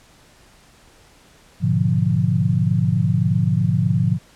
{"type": "chord", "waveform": "sine", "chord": "G# diminished seventh", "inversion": "none", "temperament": "equal with one note detuned", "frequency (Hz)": [104.85, 123.47, 146.83, 174.61], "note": ["G#2", "B2", "D3", "F3"], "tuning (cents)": [17, 0, 0, 0], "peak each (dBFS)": [-21, -21, -21, -20], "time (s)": [1.6, 4.19], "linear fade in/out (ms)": 50, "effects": ["pink hiss -51 dBFS RMS until 4.35 s", "low-pass 10000 Hz 12 dB/octave"]}